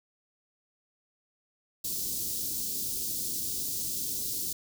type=band-stop noise; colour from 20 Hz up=white; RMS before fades=-33 dBFS; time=1.84-4.53 s; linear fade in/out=5 ms; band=390 to 4400 Hz; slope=24 dB/octave; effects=none